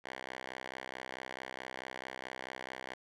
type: tone with band-pass filter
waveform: 5% pulse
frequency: 64.6 Hz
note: C2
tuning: 21 cents flat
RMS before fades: -45 dBFS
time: 0.04-2.95 s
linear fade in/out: 10 ms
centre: 1700 Hz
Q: 1
effects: none